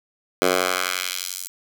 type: tone with high-pass filter sweep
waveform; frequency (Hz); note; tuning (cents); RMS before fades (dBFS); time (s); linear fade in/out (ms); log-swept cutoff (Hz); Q
10% pulse; 91.5; F#2; -19; -24; 0.42-1.48; 0; 380 to 8400; 0.89
effects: none